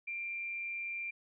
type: tone with amplitude modulation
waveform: sine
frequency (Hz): 2372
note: D7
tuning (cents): +17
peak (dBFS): -35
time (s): 0.07-1.11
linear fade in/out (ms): 10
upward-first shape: sine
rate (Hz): 191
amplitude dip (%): 30
effects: none